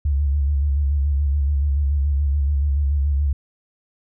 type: tone with vibrato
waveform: sine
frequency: 71 Hz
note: C#2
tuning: 42 cents sharp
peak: -16 dBFS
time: 0.05-3.33 s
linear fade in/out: 5 ms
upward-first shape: square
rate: 7 Hz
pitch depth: 55 cents each way
effects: none